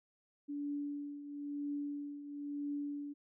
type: tone with tremolo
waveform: sine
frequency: 288.4 Hz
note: D4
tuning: 31 cents flat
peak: -35 dBFS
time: 0.48-3.14 s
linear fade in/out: 20 ms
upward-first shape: triangle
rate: 1 Hz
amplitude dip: 70%
effects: none